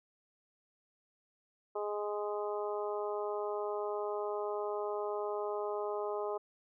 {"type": "harmonic tone", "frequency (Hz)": 207.7, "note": "G#3", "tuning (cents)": 0, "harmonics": [2, 3, 4, 5, 6], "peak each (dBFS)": [-36, -40, -42, -44, -46], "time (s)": [1.75, 6.38], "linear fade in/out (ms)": 10, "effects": []}